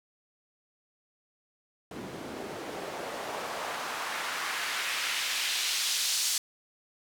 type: noise with band-pass filter sweep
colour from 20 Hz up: white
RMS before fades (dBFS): -33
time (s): 1.91-6.38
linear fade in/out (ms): 2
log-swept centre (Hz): 230 to 5700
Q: 1.1
effects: none